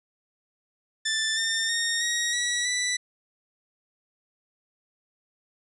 15% pulse tone with pitch steps, 1765 / 1805.2 / 1846.3 / 1888.4 / 1931.4 / 1975.4 Hz, A6 / A6 / A#6 / A#6 / B6 / B6, +5 / +44 / -17 / +22 / -39 / 0 cents, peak -18 dBFS, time 1.05-2.97 s, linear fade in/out 10 ms, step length 320 ms, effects resampled to 24000 Hz

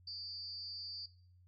sine tone with amplitude modulation, 4669 Hz, D8, 11 cents flat, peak -39 dBFS, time 0.07-1.06 s, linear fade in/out 5 ms, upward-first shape sine, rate 278 Hz, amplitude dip 75%, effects noise-tail reverb RT60 0.5 s tail -18 dB re dry + added 90 Hz sine -61 dBFS peak until 1.47 s

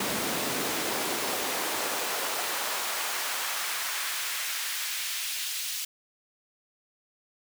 pink noise with high-pass filter sweep, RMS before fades -31 dBFS, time 0-5.85 s, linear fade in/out 5 ms, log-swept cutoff 200 to 3400 Hz, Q 0.9, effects none

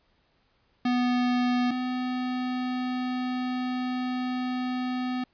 square tone pair in turn, 246.9 / 252.1 Hz, B3 / B3, 0 / +36 cents, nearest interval unison, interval 36 cents, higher second, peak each -23 / -28 dBFS, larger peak first, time 0.85-1.71 / 1.71-5.24 s, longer second, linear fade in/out 5 ms, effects pink hiss -68 dBFS RMS until 5.33 s + resampled to 11025 Hz

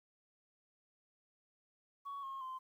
sine tone with pitch steps, 1119 / 1078.4 / 1039.3 Hz, C#6 / C#6 / C6, +16 / -48 / -12 cents, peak -40 dBFS, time 2.05-2.59 s, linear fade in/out 20 ms, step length 180 ms, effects tanh soft clip ceiling -39 dBFS + 12-bit

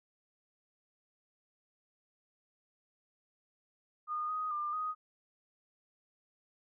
sine tone with pitch steps, 1224 / 1249 / 1197 / 1248 Hz, D#6 / D#6 / D6 / D#6, -29 / +6 / +33 / +5 cents, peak -33 dBFS, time 4.07-4.95 s, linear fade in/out 50 ms, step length 220 ms, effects none

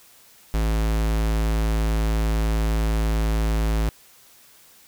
square tone, 54.4 Hz, A1, 19 cents flat, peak -20 dBFS, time 0.54-3.89 s, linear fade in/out 0 ms, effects white hiss -52 dBFS RMS until 4.87 s

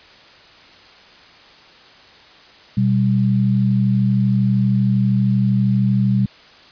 sine tone pair together, 123.25 / 196 Hz, B2 / G3, -3 / 0 cents, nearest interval minor sixth, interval 803 cents, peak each -16 dBFS, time 2.77-6.26 s, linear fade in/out 5 ms, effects white hiss -45 dBFS RMS until 6.71 s + resampled to 11025 Hz

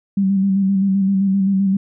sine tone with vibrato, 194.5 Hz, G3, 13 cents flat, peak -13 dBFS, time 0.17-1.77 s, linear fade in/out 5 ms, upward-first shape square, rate 7.7 Hz, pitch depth 30 cents each way, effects none

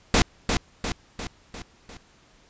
pink noise with echo, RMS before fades -17 dBFS, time 0.14-0.22 s, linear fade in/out 2 ms, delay 350 ms, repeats 5, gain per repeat -5 dB, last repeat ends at 1.97 s, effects pink hiss -57 dBFS RMS until 2.49 s + resampled to 16000 Hz

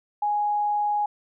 sine tone, 830.6 Hz, G#5, in tune, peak -21 dBFS, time 0.22-1.06 s, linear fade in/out 5 ms, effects none

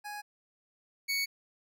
25% pulse tone pair in turn, 830.6 / 2227 Hz, G#5 / C#7, 0 / +7 cents, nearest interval octave + perfect fourth, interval 1707 cents, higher second, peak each -35 / -25 dBFS, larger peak second, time 0.04-0.22 / 1.08-1.26 s, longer neither, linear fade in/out 20 ms, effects none

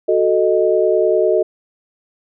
sine chord, D# diminished, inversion first, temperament equal, 370 / 440 / 622.3 Hz, F#4 / A4 / D#5, 0 / 0 / 0 cents, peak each -16 dBFS, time 0.08-1.43 s, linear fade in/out 10 ms, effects none

